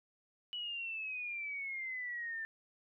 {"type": "exponential sweep", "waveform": "sine", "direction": "down", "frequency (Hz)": [2960, 1775], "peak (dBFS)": -38, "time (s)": [0.53, 2.45], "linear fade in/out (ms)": 0, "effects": []}